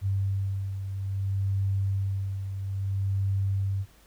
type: beating tone pair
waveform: sine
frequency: 97.6 / 98.2 Hz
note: G2 / G2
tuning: -7 / +4 cents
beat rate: 0.6 Hz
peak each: -26 / -34 dBFS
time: 0.01-3.86 s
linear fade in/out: 50 ms
effects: added 50 Hz sine -58 dBFS peak until 4.06 s + pink hiss -59 dBFS RMS until 4.06 s